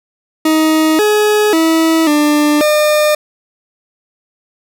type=tone with pitch steps; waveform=40% pulse; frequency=314.7 / 421.6 / 324 / 297.3 / 604 Hz; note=D#4 / G#4 / E4 / D4 / D5; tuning=+20 / +26 / -30 / +21 / +48 cents; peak=-8 dBFS; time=0.45-3.15 s; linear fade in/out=5 ms; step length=540 ms; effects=none